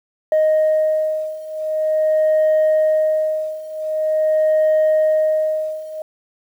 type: beating tone pair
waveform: sine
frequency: 622.3 / 622.75 Hz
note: D#5 / D#5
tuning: 0 / +1 cents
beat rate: 0.45 Hz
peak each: -17 / -15 dBFS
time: 0.32-6.02 s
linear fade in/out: 2 ms
effects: tanh soft clip ceiling -10 dBFS + 8-bit